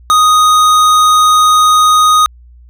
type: tone with tanh clipping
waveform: sine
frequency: 1245 Hz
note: D#6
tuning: 1 cent sharp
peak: -7 dBFS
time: 0.1-2.26 s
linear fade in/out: 0 ms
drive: 18 dB
effects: added 60 Hz sine -36 dBFS peak until 2.69 s